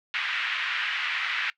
pink band-pass noise, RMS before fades -29 dBFS, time 0.14-1.5 s, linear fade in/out 0 ms, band 1500 to 3000 Hz, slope 24 dB/octave, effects noise-tail reverb RT60 0.1 s tail -20 dB re dry

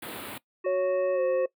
pink band-stop noise, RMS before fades -37 dBFS, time 0.02-0.38 s, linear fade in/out 5 ms, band 4100 to 8800 Hz, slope 48 dB/octave
harmonic tone, 370 Hz, F#4, in tune, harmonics 1 / 3 / 5 / 7, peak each -30 / -40 / -44 / -47 dBFS, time 0.64-1.46 s, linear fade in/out 10 ms
sine tone with pitch glide, 554.4 to 525.1 Hz, C#5 to C5, 0 to +6 cents, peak -23 dBFS, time 0.66-1.46 s, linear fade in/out 5 ms, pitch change -94 cents, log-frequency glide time 1.14-1.2 s
effects noise-tail reverb RT60 0.1 s tail -20 dB re dry + high-pass 200 Hz 12 dB/octave

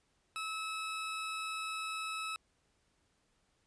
20% pulse tone, 1298 Hz, E6, 27 cents flat, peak -32 dBFS, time 0.36-2.36 s, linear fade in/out 0 ms, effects pink hiss -75 dBFS RMS until 3.66 s + resampled to 22050 Hz

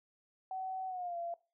sine tone with pitch glide, 755 to 684.4 Hz, F#5 to F5, +35 to -35 cents, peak -37 dBFS, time 0.51-1.34 s, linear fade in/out 2 ms, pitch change -170 cents, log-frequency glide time 0.87-1.17 s, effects noise-tail reverb RT60 0.3 s tail -19 dB re dry

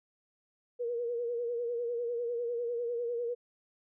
sine tone with vibrato, 475.7 Hz, A#4, 35 cents sharp, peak -31 dBFS, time 0.79-3.35 s, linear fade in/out 20 ms, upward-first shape sine, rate 10 Hz, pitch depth 50 cents each way, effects none

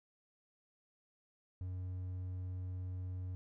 triangle tone, 91.7 Hz, F#2, 15 cents flat, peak -37 dBFS, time 1.61-3.35 s, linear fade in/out 0 ms, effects none

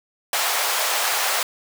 pink high-pass noise, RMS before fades -22 dBFS, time 0.33-1.43 s, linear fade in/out 2 ms, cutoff 620 Hz, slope 24 dB/octave, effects none

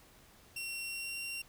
sawtooth tone with pitch glide, 2733 to 2754 Hz, F7 to F7, -38 to -25 cents, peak -35 dBFS, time 0.56-1.42 s, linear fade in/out 5 ms, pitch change +13 cents, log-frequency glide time 0.83-1.18 s, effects pink hiss -61 dBFS RMS until 1.48 s

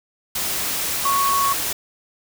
sine tone in noise, 1108.7 Hz, C#6, in tune, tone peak -17 dBFS, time 1.05-1.53 s, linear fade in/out 5 ms, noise white, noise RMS -24 dBFS, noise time 0.35-1.73 s, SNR +4 dB, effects none

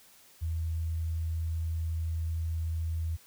sine tone, 81.5 Hz, E2, 19 cents flat, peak -29 dBFS, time 0.41-3.17 s, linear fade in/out 20 ms, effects white hiss -58 dBFS RMS until 3.26 s

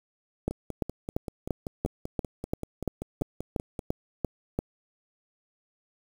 two click trains, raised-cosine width 2 ms, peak -20 / -13 dBFS, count 18 / 13, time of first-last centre 0.51-3.792 / 0.48-4.59 s, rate 5.18 / 2.92 Hz, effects 7-bit

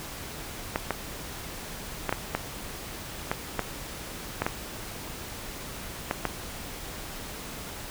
clicks, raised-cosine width 0.5 ms, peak -10 dBFS, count 11, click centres 0.759 / 0.907 / 2.093 / 2.126 / 2.35 / 3.315 / 3.593 / 4.42 / 4.465 / 6.111 / 6.253 s, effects pink hiss -39 dBFS RMS until 7.9 s

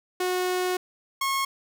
sawtooth tone pair in turn, 364.9 / 1087.8 Hz, F#4 / C#6, -24 / -33 cents, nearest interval octave + perfect fifth, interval 1891 cents, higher second, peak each -20 dBFS, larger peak neither, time 0.2-0.77 / 1.21-1.45 s, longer first, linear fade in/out 5 ms, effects none

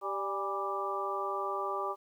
harmonic tone with a mistuned harmonic, 196 Hz, G3, in tune, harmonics 2 / 3 / 4 / 5 / 6, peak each -38 / -40 / -39 / -40 / -35 dBFS, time 0.01-1.96 s, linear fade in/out 50 ms, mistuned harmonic 4, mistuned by +62 cents, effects 11-bit

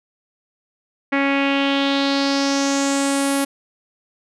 sawtooth tone with low-pass filter sweep, 277.2 Hz, C#4, in tune, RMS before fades -19 dBFS, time 1.12-3.45 s, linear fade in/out 10 ms, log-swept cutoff 2100 to 11000 Hz, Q 3.6, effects none

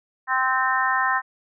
harmonic tone, 260 Hz, C4, 11 cents flat, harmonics 3 / 4 / 5 / 6 / 7, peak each -27 / -23 / -27 / -27 / -24 dBFS, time 0.27-1.22 s, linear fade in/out 50 ms, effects none

